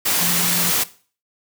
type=tone in noise; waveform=sine; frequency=174.61 Hz; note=F3; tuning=in tune; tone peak=-26 dBFS; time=0.2-0.71 s; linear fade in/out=10 ms; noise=white; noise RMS=-19 dBFS; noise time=0.05-0.84 s; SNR=-10 dB; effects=noise-tail reverb RT60 0.4 s tail -17 dB re dry + high-pass 100 Hz 12 dB/octave